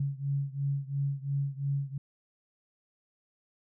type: beating tone pair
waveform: sine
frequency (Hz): 138.59 / 141.49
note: C#3 / C#3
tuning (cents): 0 / +36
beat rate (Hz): 2.9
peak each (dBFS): -31 / -33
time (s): 0-1.98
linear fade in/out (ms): 5
effects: none